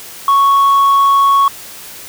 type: tone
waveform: sine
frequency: 1108.7 Hz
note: C#6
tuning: in tune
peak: -4 dBFS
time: 0.28-1.48 s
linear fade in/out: 2 ms
effects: tanh soft clip ceiling -6 dBFS + white hiss -32 dBFS RMS until 2.08 s